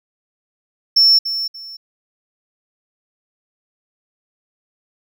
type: tone with echo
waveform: triangle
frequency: 5400 Hz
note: E8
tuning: 41 cents sharp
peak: -6 dBFS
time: 0.96-1.19 s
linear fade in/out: 10 ms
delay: 290 ms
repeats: 2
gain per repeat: -12 dB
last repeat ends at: 1.77 s
effects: tanh soft clip ceiling -3 dBFS